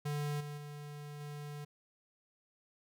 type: tone with level steps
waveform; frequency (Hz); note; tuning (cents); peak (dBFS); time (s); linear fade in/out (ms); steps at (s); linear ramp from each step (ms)
square; 146.83; D3; 0; -35 / -42 / -45 / -43; 0.05-1.65; 10; 0.4 / 0.57 / 1.2; 10
effects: none